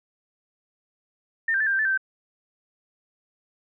sine tone with pitch steps, 1812 / 1580 / 1750 / 1596 / 1566 / 1750 / 1565 / 1549 Hz, A#6 / G6 / A6 / G6 / G6 / A6 / G6 / G6, -50 / +13 / -10 / +31 / -2 / -10 / -3 / -21 cents, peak -20 dBFS, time 1.48-1.976 s, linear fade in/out 5 ms, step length 62 ms, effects none

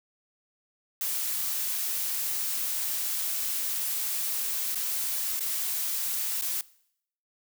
blue noise with dropouts, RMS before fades -30 dBFS, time 1.01-6.61 s, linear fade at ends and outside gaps 1 ms, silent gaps 4.747-4.756 / 5.394-5.406 / 6.412-6.421 s, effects noise-tail reverb RT60 0.7 s tail -21 dB re dry

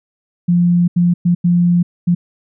sine tone bursts at uneven times, 174.61 Hz, F3, in tune, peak -9 dBFS, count 5, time 0.48-0.88 / 0.96-1.14 / 1.25-1.35 / 1.44-1.83 / 2.07-2.15 s, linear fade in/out 10 ms, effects none

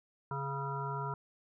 harmonic tone with a mistuned harmonic, 138.59 Hz, C#3, in tune, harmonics 1 / 3 / 5 / 7 / 9 / 10, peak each -38 / -44 / -48 / -39 / -47 / -43 dBFS, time 0.31-1.14 s, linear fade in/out 2 ms, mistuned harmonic 10, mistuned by -28 cents, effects none

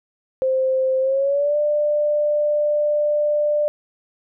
sine tone with pitch glide, 523.3 to 594.2 Hz, C5 to D5, 0 to +20 cents, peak -16 dBFS, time 0.42-3.68 s, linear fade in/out 0 ms, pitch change +220 cents, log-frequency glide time 1-1.57 s, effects none

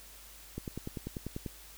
click train, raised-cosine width 3 ms, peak -24 dBFS, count 10, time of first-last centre 0.58-1.462 s, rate 10.2 Hz, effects added 50 Hz sine -56 dBFS peak until 1.77 s + white hiss -53 dBFS RMS until 1.77 s

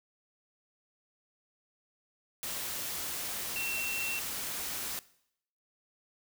sine tone in noise, 2710 Hz, E7, 47 cents sharp, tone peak -34 dBFS, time 3.56-4.19 s, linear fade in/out 0 ms, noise white, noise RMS -37 dBFS, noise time 2.43-4.99 s, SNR 0 dB, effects noise-tail reverb RT60 0.7 s tail -19 dB re dry

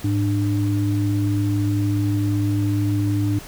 sine tone pair together, 105.3 / 298.5 Hz, G#2 / D4, +24 / +28 cents, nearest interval octave + tritone, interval 1804 cents, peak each -19 / -22 dBFS, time 0.04-3.39 s, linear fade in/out 5 ms, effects pink hiss -39 dBFS RMS until 3.47 s

